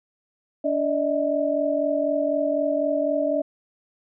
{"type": "tone cluster", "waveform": "sine", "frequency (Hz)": [288.6, 591, 635], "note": ["D4", "D5", "D#5"], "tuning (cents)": [-30, 11, 35], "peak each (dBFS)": [-26, -24, -24], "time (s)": [0.64, 3.42], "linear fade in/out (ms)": 10, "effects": []}